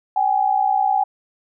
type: tone pair together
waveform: sine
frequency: 770.7 / 830.6 Hz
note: G5 / G#5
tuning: -30 / 0 cents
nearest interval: minor second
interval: 130 cents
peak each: -18 dBFS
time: 0.16-1.04 s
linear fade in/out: 5 ms
effects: none